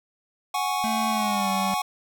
square chord, F# suspended second, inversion none, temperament equal, 740 / 830.6 / 1108.7 Hz, F#5 / G#5 / C#6, 0 / 0 / 0 cents, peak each -29 dBFS, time 0.54-1.82 s, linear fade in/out 5 ms
square tone with pitch glide, 222.2 to 194.56 Hz, A3 to G3, +17 to -13 cents, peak -28 dBFS, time 0.84-1.74 s, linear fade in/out 0 ms, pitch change -230 cents, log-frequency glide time 1.09-1.5 s
effects none

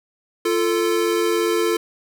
square tone pair together, 345.6 / 442.6 Hz, F4 / A4, -18 / +10 cents, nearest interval major third, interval 428 cents, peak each -21 dBFS, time 0.45-1.77 s, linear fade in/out 5 ms, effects none

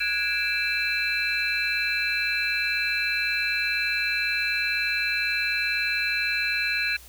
sine tone cluster, 1459 / 1657 / 2350 / 2631 / 4076 Hz, F#6 / G#6 / D7 / E7 / C8, -25 / -4 / +1 / -4 / -46 cents, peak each -34 / -29 / -28 / -28 / -31 dBFS, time 0-6.97 s, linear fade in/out 10 ms, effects added 60 Hz sine -49 dBFS peak until 7.08 s + white hiss -49 dBFS RMS until 7.08 s

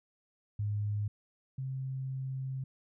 sine tone pair in turn, 103.9 / 132.43 Hz, G#2 / C3, +1 / +21 cents, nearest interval major third, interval 420 cents, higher second, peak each -30 / -34 dBFS, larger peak first, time 0.59-1.08 / 1.58-2.64 s, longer second, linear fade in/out 5 ms, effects none

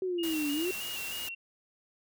sine exponential two-way sweep, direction down then up, 379.8 to 283.8 to 379.8 Hz, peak -29 dBFS, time 0.02-0.71 s, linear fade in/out 2 ms, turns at 0.52 s
sine tone with vibrato, 2794 Hz, F7, in tune, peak -37 dBFS, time 0.18-1.35 s, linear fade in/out 10 ms, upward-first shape square, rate 3.2 Hz, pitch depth 39 cents each way
white noise, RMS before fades -40 dBFS, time 0.23-1.29 s, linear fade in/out 5 ms
effects none

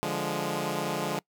10% pulse chord, D diminished, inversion none, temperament equal, 146.83 / 174.61 / 207.7 Hz, D3 / F3 / Ab3, 0 / 0 / 0 cents, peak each -25 dBFS, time 0.03-1.19 s, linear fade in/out 0 ms, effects noise-tail reverb RT60 0.1 s tail -24 dB re dry

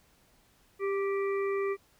harmonic tone with a mistuned harmonic, 390.9 Hz, G4, 5 cents flat, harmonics 1 / 3 / 5 / 6, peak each -28 / -38 / -42 / -44 dBFS, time 0.79-1.77 s, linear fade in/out 50 ms, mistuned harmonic 1, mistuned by +19 cents, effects pink hiss -65 dBFS RMS until 1.99 s

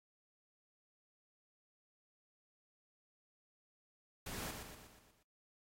pink noise with echo, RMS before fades -45 dBFS, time 4.26-4.51 s, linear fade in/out 5 ms, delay 120 ms, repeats 6, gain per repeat -5 dB, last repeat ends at 5.23 s, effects AAC 48 kbps

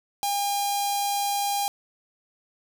sawtooth tone with notch filter, 807 Hz, G#5, 50 cents flat, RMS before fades -26 dBFS, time 0.23-1.68 s, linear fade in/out 0 ms, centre 1700 Hz, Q 0.52, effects none

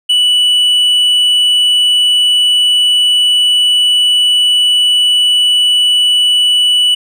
triangle tone with hard clipping, 2960 Hz, F#7, in tune, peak -8 dBFS, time 0.09-6.95 s, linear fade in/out 10 ms, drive 6 dB, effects none

